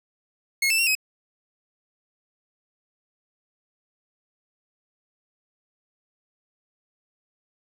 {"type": "tone with pitch steps", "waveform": "sawtooth", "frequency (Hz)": [2166, 2649, 2741, 2541], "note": ["C#7", "E7", "F7", "D#7"], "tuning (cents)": [-41, 8, -33, 36], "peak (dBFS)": -16, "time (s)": [0.62, 0.952], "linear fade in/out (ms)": 5, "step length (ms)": 83, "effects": []}